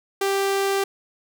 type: tone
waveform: sawtooth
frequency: 392.9 Hz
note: G4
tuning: 4 cents sharp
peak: -16 dBFS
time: 0.21-0.84 s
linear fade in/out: 5 ms
effects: none